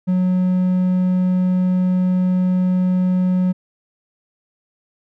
triangle tone, 183.1 Hz, F#3, 18 cents flat, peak -12 dBFS, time 0.07-3.53 s, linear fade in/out 20 ms, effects none

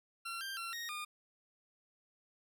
20% pulse tone with pitch steps, 1365 / 1581 / 1360 / 1868 / 1215 Hz, F6 / G6 / F6 / A#6 / D#6, -40 / +14 / -46 / +3 / -42 cents, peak -35 dBFS, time 0.25-1.05 s, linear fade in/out 10 ms, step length 160 ms, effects none

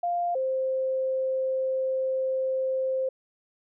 sine tone pair in turn, 698.5 / 524.4 Hz, F5 / C5, 0 / +4 cents, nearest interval perfect fourth, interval 496 cents, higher first, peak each -24 dBFS, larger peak neither, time 0.03-0.35 / 0.35-3.09 s, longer second, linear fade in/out 5 ms, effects none

